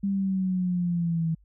sine linear sweep, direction down, 199.4 to 160.7 Hz, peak -23 dBFS, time 0.03-1.35 s, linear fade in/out 10 ms, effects added 50 Hz sine -55 dBFS peak until 1.44 s

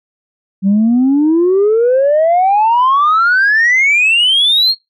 sine exponential sweep, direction up, 189.3 to 4334 Hz, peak -6 dBFS, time 0.62-4.75 s, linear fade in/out 50 ms, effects noise-tail reverb RT60 0.2 s tail -25 dB re dry + tanh soft clip ceiling -5 dBFS

